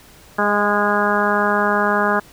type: harmonic tone with a mistuned harmonic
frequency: 205.8 Hz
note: G#3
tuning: 16 cents flat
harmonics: 1 / 2 / 3 / 4 / 5 / 6 / 7 / 8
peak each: -23 / -23 / -23 / -23 / -23 / -23 / -23 / -23 dBFS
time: 0.38-2.2 s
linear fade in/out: 10 ms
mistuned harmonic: 3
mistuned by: +15 cents
effects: pink hiss -46 dBFS RMS until 2.32 s